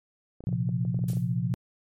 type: clicks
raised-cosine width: 2 ms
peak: -29 dBFS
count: 12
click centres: 0.406 / 0.439 / 0.49 / 0.528 / 0.691 / 0.851 / 0.945 / 0.991 / 1.04 / 1.1 / 1.133 / 1.17 s
type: chord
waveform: sine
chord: Bb suspended second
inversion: none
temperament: equal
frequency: 116.54 / 130.81 / 174.61 Hz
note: Bb2 / C3 / F3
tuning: 0 / 0 / 0 cents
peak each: -29 dBFS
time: 0.47-1.54 s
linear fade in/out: 0 ms
type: noise with exponential decay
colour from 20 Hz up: blue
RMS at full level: -40 dBFS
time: 1.08-1.37 s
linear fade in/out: 5 ms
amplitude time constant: 61 ms
effects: MP3 64 kbps